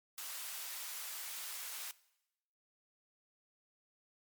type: high-pass noise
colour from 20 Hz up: white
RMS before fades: -44 dBFS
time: 0.18-1.91 s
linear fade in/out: 0 ms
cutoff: 840 Hz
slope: 12 dB/octave
effects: noise-tail reverb RT60 0.9 s tail -20 dB re dry + MP3 96 kbps